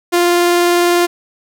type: tone with vibrato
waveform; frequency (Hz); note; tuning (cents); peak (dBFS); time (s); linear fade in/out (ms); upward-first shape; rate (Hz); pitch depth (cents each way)
sawtooth; 349.2; F4; 0; -6; 0.12-1.07; 20; sine; 20; 11
effects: none